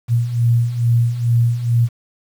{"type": "beating tone pair", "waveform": "sine", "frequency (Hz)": [116.54, 118.84], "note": ["A#2", "A#2"], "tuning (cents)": [0, 34], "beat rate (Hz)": 2.3, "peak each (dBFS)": [-19, -14], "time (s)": [0.08, 1.89], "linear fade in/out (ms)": 50, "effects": ["7-bit"]}